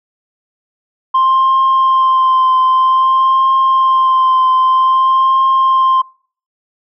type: tone with vibrato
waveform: sine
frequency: 1049 Hz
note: C6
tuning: 4 cents sharp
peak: -6 dBFS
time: 1.14-6.02 s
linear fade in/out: 10 ms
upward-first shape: triangle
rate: 0.52 Hz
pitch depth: 21 cents each way
effects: noise-tail reverb RT60 0.5 s tail -26 dB re dry + tanh soft clip ceiling -6 dBFS